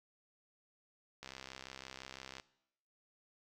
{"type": "click train", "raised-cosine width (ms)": 0.2, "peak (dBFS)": -29, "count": 78, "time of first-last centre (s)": [1.23, 2.398], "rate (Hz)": 65.9, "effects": ["noise-tail reverb RT60 0.8 s tail -20 dB re dry"]}